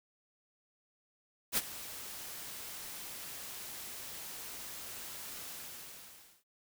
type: noise with ADSR envelope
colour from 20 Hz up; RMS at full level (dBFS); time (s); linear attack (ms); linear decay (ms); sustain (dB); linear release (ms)
white; -29; 1.52-6.44; 52; 35; -16; 920
effects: none